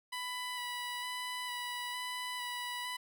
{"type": "tone with vibrato", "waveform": "15% pulse", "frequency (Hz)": 988, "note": "B5", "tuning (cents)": 0, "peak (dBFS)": -31, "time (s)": [0.12, 2.97], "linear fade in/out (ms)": 10, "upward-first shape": "square", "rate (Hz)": 1.1, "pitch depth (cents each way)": 13, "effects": []}